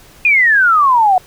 sine exponential sweep, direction down, 2500 to 719 Hz, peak -7 dBFS, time 0.25-1.18 s, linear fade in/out 2 ms, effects pink hiss -43 dBFS RMS until 1.26 s

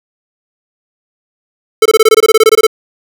square tone bursts, 440 Hz, A4, in tune, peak -3 dBFS, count 15, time 1.82-2.668 s, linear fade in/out 5 ms, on 36 ms, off 22 ms, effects none

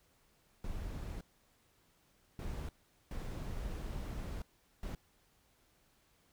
brown noise bursts at uneven times, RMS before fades -41 dBFS, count 4, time 0.64-1.21 / 2.39-2.69 / 3.11-4.42 / 4.83-4.95 s, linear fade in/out 2 ms, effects pink hiss -71 dBFS RMS until 6.32 s

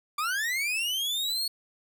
40% pulse linear sweep, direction up, 1155 to 4394 Hz, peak -26 dBFS, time 0.18-1.48 s, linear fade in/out 5 ms, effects 10-bit

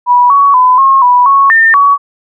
sine tone with pitch steps, 978 / 1122 / 1007 / 1080 / 984 / 1105 / 1807 / 1128 Hz, B5 / C#6 / B5 / C#6 / B5 / C#6 / A6 / C#6, -17 / +21 / +33 / -45 / -7 / -6 / +46 / +30 cents, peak -3 dBFS, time 0.06-1.98 s, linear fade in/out 50 ms, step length 240 ms, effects none

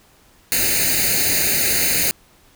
white noise with comb filter, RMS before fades -18 dBFS, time 0.52-2.11 s, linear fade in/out 0 ms, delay 0.45 ms, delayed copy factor +0.9, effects pink hiss -53 dBFS RMS until 2.55 s

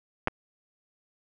clicks, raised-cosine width 0.5 ms, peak -8 / -19 dBFS, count 2, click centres 0.274 / 0.282 s, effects none

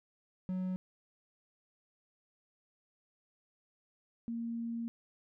triangle / sine tone pair in turn, 185 / 232 Hz, F#3 / A#3, 0 / -8 cents, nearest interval major third, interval 392 cents, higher second, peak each -31 / -35 dBFS, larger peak first, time 0.49-0.76 / 4.28-4.88 s, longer second, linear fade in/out 0 ms, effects none

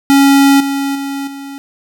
square tone with level steps, 277.2 Hz, C#4, in tune, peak -6 / -15 / -19 / -26 dBFS, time 0.1-1.58 s, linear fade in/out 0 ms, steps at 0.6 / 0.95 / 1.27 s, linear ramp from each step 5 ms, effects none

